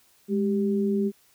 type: tone pair together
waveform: sine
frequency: 206.5 / 392 Hz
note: G#3 / G4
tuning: -10 / 0 cents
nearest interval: major seventh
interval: 1110 cents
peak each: -23 / -26 dBFS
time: 0.28-1.12 s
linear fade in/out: 50 ms
effects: white hiss -61 dBFS RMS until 1.34 s